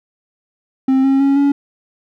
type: tone with pitch steps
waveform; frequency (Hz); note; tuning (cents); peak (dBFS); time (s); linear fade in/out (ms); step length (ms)
triangle; 264.5 / 270.2 / 276.1 / 282; C4 / C#4 / C#4 / C#4; +19 / -44 / -7 / +30; -8; 0.88-1.52; 5; 160
effects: none